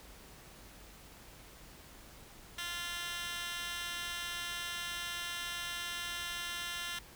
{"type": "tone with high-pass filter", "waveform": "15% pulse", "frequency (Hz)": 347.5, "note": "F4", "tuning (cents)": -9, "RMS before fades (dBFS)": -40, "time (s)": [2.58, 6.99], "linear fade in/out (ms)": 5, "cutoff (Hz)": 2200, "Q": 2.5, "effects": ["added 50 Hz sine -60 dBFS peak until 7.15 s", "pink hiss -55 dBFS RMS until 7.15 s"]}